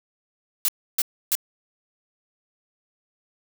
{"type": "noise bursts", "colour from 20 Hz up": "blue", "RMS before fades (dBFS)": -21, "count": 3, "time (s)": [0.65, 1.352], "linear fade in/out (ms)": 0, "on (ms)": 34, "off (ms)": 300, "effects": []}